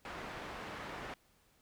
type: low-pass noise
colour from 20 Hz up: white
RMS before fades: -45 dBFS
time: 0.05-1.14 s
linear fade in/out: 2 ms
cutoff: 1600 Hz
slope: 12 dB/octave
effects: pink hiss -70 dBFS RMS until 1.61 s

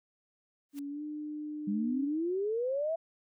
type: noise with exponential growth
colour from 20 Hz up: white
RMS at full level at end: -49 dBFS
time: 0.69-0.79 s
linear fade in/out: 0 ms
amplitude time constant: 20 ms
type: tone with pitch glide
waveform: sine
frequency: 283.8 to 300.7 Hz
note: C#4 to D4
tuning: +41 to +41 cents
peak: -36 dBFS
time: 0.73-2.08 s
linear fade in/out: 50 ms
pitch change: +100 cents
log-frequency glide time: 0.89-1.03 s
type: exponential sweep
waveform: sine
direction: up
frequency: 196 to 670 Hz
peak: -29 dBFS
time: 1.67-2.96 s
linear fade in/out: 10 ms
effects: none

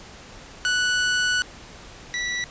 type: tone pair in turn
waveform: sawtooth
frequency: 1480 / 1955 Hz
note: F#6 / B6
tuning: 0 / -18 cents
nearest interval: perfect fourth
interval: 482 cents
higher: second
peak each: -16 / -21 dBFS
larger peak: first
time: 0.65-1.42 / 2.14-2.44 s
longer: first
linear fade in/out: 0 ms
effects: pink hiss -43 dBFS RMS until 2.5 s + resampled to 16000 Hz

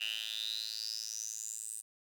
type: tone with high-pass filter sweep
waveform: 10% pulse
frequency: 110 Hz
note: A2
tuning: in tune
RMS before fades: -40 dBFS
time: 0-1.82 s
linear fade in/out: 20 ms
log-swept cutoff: 2800 to 8800 Hz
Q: 9.4
effects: none

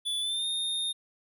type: tone with pitch glide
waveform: square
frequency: 3462 to 3664 Hz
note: A7 to A#7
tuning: -29 to -31 cents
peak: -29 dBFS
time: 0.05-0.93 s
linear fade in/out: 20 ms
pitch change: +98 cents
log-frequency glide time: 0.2-0.46 s
effects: none

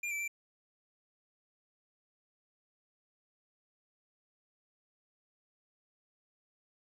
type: tone with pitch steps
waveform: square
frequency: 2398 / 2322 / 2349 Hz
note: D7 / D7 / D7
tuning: +36 / -20 / 0 cents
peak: -35 dBFS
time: 0.03-0.279 s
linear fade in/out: 5 ms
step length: 83 ms
effects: low-pass 11000 Hz 12 dB/octave + 11-bit

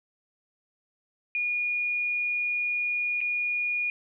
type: tone with dropouts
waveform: sine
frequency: 2440 Hz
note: D#7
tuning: 34 cents flat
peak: -25 dBFS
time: 1.35-3.9 s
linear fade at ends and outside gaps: 1 ms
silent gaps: 3.206-3.213 s
effects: none

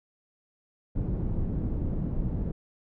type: low-pass noise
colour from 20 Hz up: pink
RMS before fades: -29 dBFS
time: 0.95-2.52 s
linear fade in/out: 10 ms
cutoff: 250 Hz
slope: 12 dB/octave
effects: none

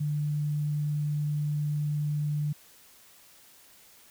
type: tone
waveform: sine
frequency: 148.4 Hz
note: D3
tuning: 18 cents sharp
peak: -26 dBFS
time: 0-2.53 s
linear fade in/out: 10 ms
effects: white hiss -56 dBFS RMS until 4.1 s

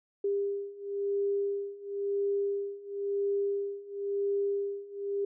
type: beating tone pair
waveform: sine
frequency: 400.2 / 401.17 Hz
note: G4 / G4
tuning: +36 / +40 cents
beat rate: 0.97 Hz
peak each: -33 / -31 dBFS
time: 0.24-5.25 s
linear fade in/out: 5 ms
effects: none

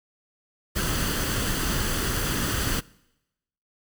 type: noise with comb filter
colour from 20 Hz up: pink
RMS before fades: -26 dBFS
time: 0.75-2.81 s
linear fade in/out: 20 ms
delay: 0.65 ms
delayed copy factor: +0.5
effects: noise-tail reverb RT60 0.9 s tail -23 dB re dry

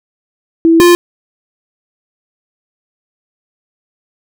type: tone pair in turn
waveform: sine / square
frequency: 329.4 / 349 Hz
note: E4 / F4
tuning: -1 / -1 cents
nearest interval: minor second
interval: 100 cents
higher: second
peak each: -4 dBFS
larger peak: neither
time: 0.65-0.8 / 0.8-0.95 s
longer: neither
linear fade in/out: 0 ms
effects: none

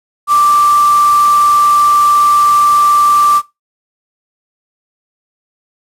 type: tone in noise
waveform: sine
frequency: 1174.7 Hz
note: D6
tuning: in tune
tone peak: -6 dBFS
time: 0.27-3.42 s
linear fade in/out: 50 ms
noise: white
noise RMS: -24 dBFS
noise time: 0.27-3.42 s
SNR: +15 dB
effects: noise-tail reverb RT60 0.2 s tail -17 dB re dry + low-pass 12000 Hz 12 dB/octave

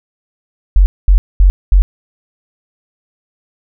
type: tone bursts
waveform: sine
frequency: 46.25 Hz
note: F#1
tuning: in tune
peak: -3 dBFS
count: 4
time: 0.76-1.82 s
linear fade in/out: 0 ms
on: 100 ms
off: 220 ms
effects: none

